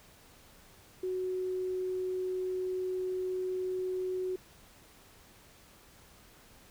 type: tone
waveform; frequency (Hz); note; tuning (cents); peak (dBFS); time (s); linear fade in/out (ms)
sine; 370; F#4; 0; -31; 1.03-4.36; 5
effects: pink hiss -58 dBFS RMS until 6.7 s